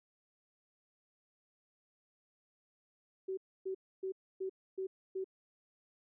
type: tone bursts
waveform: sine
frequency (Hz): 380.1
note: F#4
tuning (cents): +47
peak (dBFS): -35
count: 6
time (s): 3.28-5.244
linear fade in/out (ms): 10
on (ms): 94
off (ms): 280
effects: none